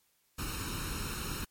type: noise with comb filter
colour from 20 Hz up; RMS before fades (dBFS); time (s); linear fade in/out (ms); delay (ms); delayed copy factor
pink; -37; 0.38-1.45; 10; 0.74; +0.75
effects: white hiss -72 dBFS RMS until 1.5 s + MP3 64 kbps